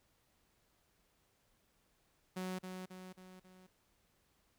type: tone with echo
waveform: sawtooth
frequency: 185 Hz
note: F#3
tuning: in tune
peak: -35 dBFS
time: 2.36-2.59 s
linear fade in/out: 10 ms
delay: 270 ms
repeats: 4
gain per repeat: -5 dB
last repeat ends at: 3.67 s
effects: pink hiss -75 dBFS RMS until 4.58 s